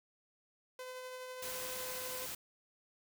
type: tone with tremolo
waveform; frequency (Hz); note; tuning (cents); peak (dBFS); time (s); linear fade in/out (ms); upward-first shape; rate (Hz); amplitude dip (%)
sawtooth; 509; C5; -48; -39; 0.79-2.26; 2; triangle; 12; 30
type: noise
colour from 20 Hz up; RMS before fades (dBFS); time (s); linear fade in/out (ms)
white; -43; 1.42-2.35; 5
effects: none